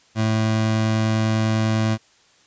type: tone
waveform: 25% pulse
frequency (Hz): 110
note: A2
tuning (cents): 0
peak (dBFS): -14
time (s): 0.15-1.98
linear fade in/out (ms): 50
effects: white hiss -56 dBFS RMS until 2.46 s + resampled to 16000 Hz